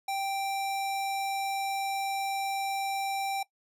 square tone, 784 Hz, G5, in tune, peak -30 dBFS, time 0.08-3.43 s, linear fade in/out 5 ms, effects noise-tail reverb RT60 0.1 s tail -19 dB re dry + resampled to 32000 Hz

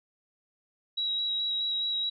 sine tone with vibrato, 3862 Hz, B7, 39 cents flat, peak -27 dBFS, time 0.97-2.1 s, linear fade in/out 10 ms, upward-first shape square, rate 4.7 Hz, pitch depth 11 cents each way, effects none

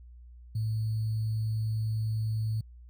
sine tone with sample-and-hold, 110 Hz, A2, in tune, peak -27 dBFS, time 0.55-2.61 s, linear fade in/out 5 ms, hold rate 4410 Hz, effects added 60 Hz sine -47 dBFS peak until 2.89 s

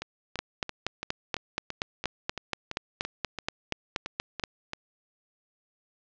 two click trains, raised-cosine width 0.2 ms, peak -16 / -10 dBFS, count 15 / 18, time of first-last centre 0.02-4.734 / 0.39-4.438 s, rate 2.97 / 4.2 Hz, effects low-pass 5000 Hz 12 dB/octave

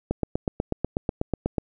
click train, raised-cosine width 2 ms, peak -10 dBFS, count 13, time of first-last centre 0.11-1.582 s, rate 8.15 Hz, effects none

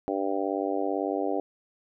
harmonic tone, 98 Hz, G2, in tune, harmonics 3 / 4 / 5 / 6 / 7 / 8, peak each -31 / -32 / -33 / -34 / -34 / -35 dBFS, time 0.08-1.4 s, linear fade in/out 0 ms, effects none

